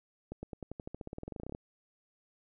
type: accelerating click train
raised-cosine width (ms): 2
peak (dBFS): -27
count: 22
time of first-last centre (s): 0.32-1.549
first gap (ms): 110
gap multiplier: 0.93
effects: none